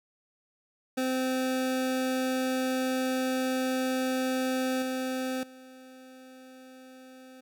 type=tone with level steps; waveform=25% pulse; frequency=258.7 Hz; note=C4; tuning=19 cents flat; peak=-23 / -26 / -44 dBFS; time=0.97-7.41 s; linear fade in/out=10 ms; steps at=4.82 / 5.43 s; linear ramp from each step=2 ms; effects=none